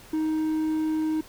triangle tone, 313.1 Hz, D#4, 11 cents sharp, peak -21 dBFS, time 0.13-1.21 s, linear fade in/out 5 ms, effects pink hiss -49 dBFS RMS until 1.28 s

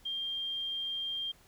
sine tone, 3193 Hz, G7, 31 cents sharp, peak -33 dBFS, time 0.05-1.32 s, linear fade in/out 10 ms, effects pink hiss -62 dBFS RMS until 1.47 s

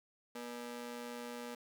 sawtooth ring-modulated tone, 361.1 Hz, F#4, 42 cents flat, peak -36 dBFS, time 0.35-1.55 s, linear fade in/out 5 ms, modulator 120 Hz, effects 11-bit

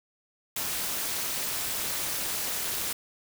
white noise with amplitude modulation, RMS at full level -28 dBFS, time 0.56-2.93 s, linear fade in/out 5 ms, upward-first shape sine, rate 264 Hz, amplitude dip 70%, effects none

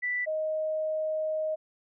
sine tone pair in turn, 1975.5 / 624.8 Hz, B6 / D#5, 0 / +7 cents, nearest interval octave + minor sixth, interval 1993 cents, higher first, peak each -27 dBFS, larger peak neither, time 0.02-0.26 / 0.26-1.56 s, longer second, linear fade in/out 20 ms, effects none

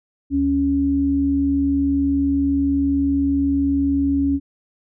sine tone pair together, 73.7 / 277.9 Hz, D2 / C#4, +7 / +4 cents, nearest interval octave + major seventh, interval 2297 cents, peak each -25 / -16 dBFS, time 0.3-4.4 s, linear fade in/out 50 ms, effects none

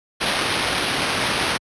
violet noise with sample-and-hold, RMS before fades -22 dBFS, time 0.2-1.58 s, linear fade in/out 20 ms, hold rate 7350 Hz, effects high-pass 60 Hz 12 dB/octave + resampled to 24000 Hz

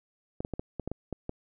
clicks, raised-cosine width 2 ms, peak -20 dBFS, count 9, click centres 0.405 / 0.449 / 0.537 / 0.595 / 0.797 / 0.876 / 0.916 / 1.127 / 1.294 s, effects none

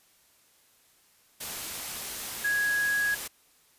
sine tone in noise, 1661.2 Hz, G#6, in tune, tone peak -24 dBFS, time 2.44-3.15 s, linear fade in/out 10 ms, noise white, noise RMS -36 dBFS, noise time 1.4-3.28 s, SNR +9 dB, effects white hiss -63 dBFS RMS until 3.78 s + resampled to 32000 Hz

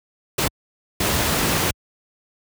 pink noise bursts at uneven times, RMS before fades -20 dBFS, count 2, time 0.38-0.48 / 1-1.71 s, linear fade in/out 5 ms, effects high-pass 60 Hz 12 dB/octave

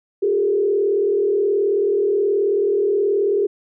sine tone with frequency modulation, 405.1 Hz, G#4, 43 cents flat, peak -15 dBFS, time 0.22-3.47 s, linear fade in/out 10 ms, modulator 38.7 Hz, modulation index 0.93, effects none

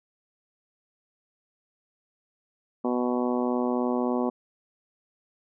harmonic tone, 123.47 Hz, B2, in tune, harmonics 2 / 3 / 4 / 5 / 6 / 7 / 8 / 9, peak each -26 / -30 / -32 / -34 / -36 / -37 / -38 / -39 dBFS, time 2.84-4.3 s, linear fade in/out 10 ms, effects none

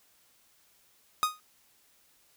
45% pulse tone with exponential decay, 1244.5 Hz, D#6, in tune, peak -20 dBFS, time 1.23-1.4 s, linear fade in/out 0 ms, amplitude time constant 35 ms, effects white hiss -65 dBFS RMS until 2.36 s

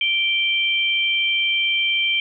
sine tone pair together, 2349 / 3136 Hz, D7 / G7, 0 / 0 cents, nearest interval perfect fourth, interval 500 cents, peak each -20 dBFS, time 0.01-2.2 s, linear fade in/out 2 ms, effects none

